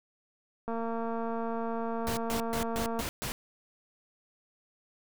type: click train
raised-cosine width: 1 ms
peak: -22 dBFS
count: 534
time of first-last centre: 0.68-3.008 s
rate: 229 Hz
type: noise bursts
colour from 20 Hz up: pink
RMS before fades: -35 dBFS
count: 6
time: 2.07-3.32 s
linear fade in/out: 0 ms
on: 100 ms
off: 130 ms
effects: none